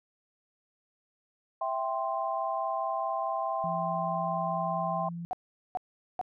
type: chord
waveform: sine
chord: C major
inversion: first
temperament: equal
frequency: 659.3 / 784 / 1046.5 Hz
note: E5 / G5 / C6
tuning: 0 / 0 / 0 cents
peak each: -33 dBFS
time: 1.61-5.09 s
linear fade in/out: 5 ms
type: tone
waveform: sine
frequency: 170.4 Hz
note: F3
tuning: 42 cents flat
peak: -35 dBFS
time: 3.64-5.25 s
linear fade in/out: 0 ms
type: tone bursts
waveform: sine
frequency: 740 Hz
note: F#5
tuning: in tune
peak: -28 dBFS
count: 3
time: 5.31-6.213 s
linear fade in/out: 0 ms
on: 21 ms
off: 420 ms
effects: none